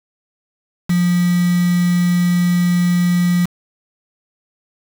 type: tone with quantisation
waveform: sine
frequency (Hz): 176.3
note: F3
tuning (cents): +17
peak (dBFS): -12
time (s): 0.89-3.46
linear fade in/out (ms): 10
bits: 4
effects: none